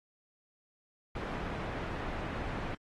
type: low-pass noise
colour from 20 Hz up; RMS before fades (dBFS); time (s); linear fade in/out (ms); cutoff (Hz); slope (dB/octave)
pink; -38; 1.15-2.75; 5; 1900; 12
effects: AAC 32 kbps